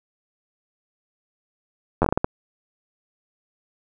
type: slowing click train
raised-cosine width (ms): 1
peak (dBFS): -4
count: 8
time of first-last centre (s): 2.02-2.245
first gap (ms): 10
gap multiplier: 1.38
effects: none